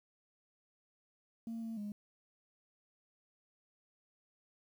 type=tone with pitch steps; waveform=sine; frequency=228.2 / 226 / 206.9 Hz; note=A#3 / A3 / G#3; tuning=-37 / +47 / -6 cents; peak=-37 dBFS; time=1.47-1.92 s; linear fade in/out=2 ms; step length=150 ms; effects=tanh soft clip ceiling -37 dBFS + 11-bit